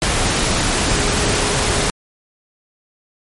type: tone in noise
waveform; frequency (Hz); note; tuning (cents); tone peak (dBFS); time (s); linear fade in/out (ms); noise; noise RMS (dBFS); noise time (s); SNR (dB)
sine; 412.9; G#4; -10; -27; 0.94-1.88; 0; pink; -17; 0.02-1.9; -13
effects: MP3 48 kbps